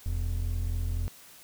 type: tone pair together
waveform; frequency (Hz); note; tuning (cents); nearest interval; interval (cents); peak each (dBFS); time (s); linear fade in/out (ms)
triangle; 40.42 / 84.4; E1 / E2; -33 / +41; octave + minor second; 1274; -28; 0.06-1.08; 0
effects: white hiss -52 dBFS RMS until 1.43 s